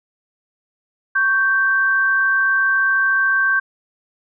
sine tone pair together, 1108.7 / 1561.5 Hz, C#6 / G6, 0 / -7 cents, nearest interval tritone, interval 593 cents, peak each -23 / -14 dBFS, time 1.15-3.6 s, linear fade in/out 10 ms, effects none

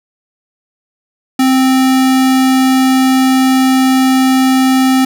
square tone, 261.6 Hz, C4, in tune, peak -8 dBFS, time 1.39-5.05 s, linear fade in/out 5 ms, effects none

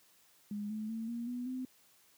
sine tone with pitch steps, 206.5 / 215.6 / 225.2 / 235.2 / 245.6 / 256.4 Hz, G#3 / A3 / A3 / A#3 / B3 / C4, -10 / -35 / +40 / +16 / -9 / -35 cents, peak -36 dBFS, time 0.51-1.65 s, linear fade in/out 2 ms, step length 190 ms, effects white hiss -66 dBFS RMS until 2.17 s + high-pass 80 Hz 12 dB/octave

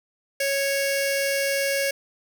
15% pulse tone with notch filter, 553 Hz, C#5, 4 cents flat, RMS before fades -24 dBFS, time 0.4-1.91 s, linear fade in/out 5 ms, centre 1100 Hz, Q 1, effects none

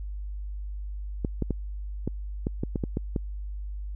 clicks, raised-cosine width 3 ms, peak -14 dBFS, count 10, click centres 1.248 / 1.423 / 1.507 / 2.076 / 2.469 / 2.635 / 2.758 / 2.838 / 2.971 / 3.162 s, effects added 50 Hz sine -32 dBFS peak until 3.95 s

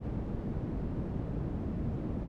white low-pass noise, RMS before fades -35 dBFS, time 0-2.28 s, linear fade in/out 50 ms, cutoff 210 Hz, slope 12 dB/octave, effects none

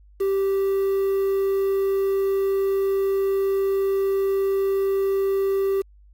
triangle tone with quantisation, 390.5 Hz, G4, 7 cents flat, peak -17 dBFS, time 0.2-5.82 s, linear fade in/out 10 ms, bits 7, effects added 50 Hz sine -48 dBFS peak until 6.13 s + AAC 64 kbps

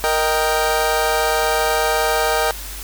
25% pulse chord, Eb major, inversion second, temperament equal, 466.2 / 622.3 / 784 Hz, Bb4 / Eb5 / G5, 0 / 0 / 0 cents, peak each -17 dBFS, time 0.04-2.51 s, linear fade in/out 0 ms, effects added 50 Hz sine -32 dBFS peak until 2.83 s + white hiss -33 dBFS RMS until 2.83 s

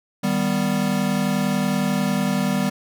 square chord, Eb augmented, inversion none, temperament equal, 155.56 / 196 / 246.9 Hz, Eb3 / G3 / B3, 0 / 0 / 0 cents, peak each -28 / -22 / -25 dBFS, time 0.23-2.7 s, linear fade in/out 10 ms, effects none

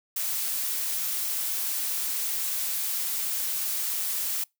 blue noise, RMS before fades -29 dBFS, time 0.16-4.44 s, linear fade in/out 5 ms, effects noise-tail reverb RT60 0.2 s tail -26 dB re dry

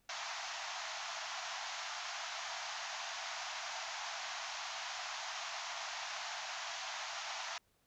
pink band-pass noise, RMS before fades -43 dBFS, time 0.09-7.58 s, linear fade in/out 2 ms, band 650 to 6900 Hz, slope 96 dB/octave, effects pink hiss -75 dBFS RMS until 7.86 s

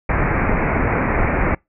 pink low-pass noise, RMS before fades -18 dBFS, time 0.09-1.55 s, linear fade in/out 5 ms, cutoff 2400 Hz, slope 96 dB/octave, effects noise-tail reverb RT60 0.2 s tail -26 dB re dry

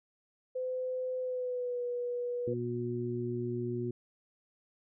sine tone with pitch glide, 510 to 486.7 Hz, C5 to B4, -44 to -25 cents, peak -32 dBFS, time 0.55-2.54 s, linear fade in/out 10 ms, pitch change -81 cents, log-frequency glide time 1.2-1.83 s
harmonic tone, 120.5 Hz, B2, 42 cents flat, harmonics 1 / 2 / 3, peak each -37 / -38 / -35 dBFS, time 2.47-3.91 s, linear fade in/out 5 ms
effects none

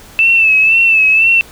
sine tone with vibrato, 2637 Hz, E7, in tune, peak -6 dBFS, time 0.19-1.41 s, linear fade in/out 0 ms, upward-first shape sine, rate 2 Hz, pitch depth 54 cents each way, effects pink hiss -38 dBFS RMS until 1.51 s

